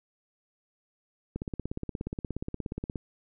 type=click train; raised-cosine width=3 ms; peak=-20 dBFS; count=28; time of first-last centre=1.36-2.958 s; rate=16.9 Hz; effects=none